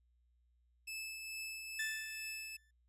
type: tone with tremolo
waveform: sawtooth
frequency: 2617 Hz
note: E7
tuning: 13 cents flat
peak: -38 dBFS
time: 0.87-2.57 s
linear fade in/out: 10 ms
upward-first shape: triangle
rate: 2.3 Hz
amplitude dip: 40%
type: tone with exponential decay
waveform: 40% pulse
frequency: 1760 Hz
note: A6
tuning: in tune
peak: -35 dBFS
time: 1.79-2.71 s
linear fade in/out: 5 ms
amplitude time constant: 200 ms
effects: added 60 Hz sine -70 dBFS peak until 2.88 s + resampled to 32000 Hz